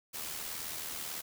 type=noise with amplitude modulation; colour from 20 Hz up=white; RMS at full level=-38 dBFS; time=0.13-1.22 s; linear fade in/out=20 ms; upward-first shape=sine; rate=78.4 Hz; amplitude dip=45%; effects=none